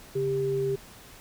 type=tone pair together; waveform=sine; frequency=140.04 / 396.1 Hz; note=C#3 / G4; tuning=+18 / +18 cents; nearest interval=octave + tritone; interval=1800 cents; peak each=-32 / -25 dBFS; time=0.15-0.76 s; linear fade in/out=10 ms; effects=pink hiss -49 dBFS RMS until 1.2 s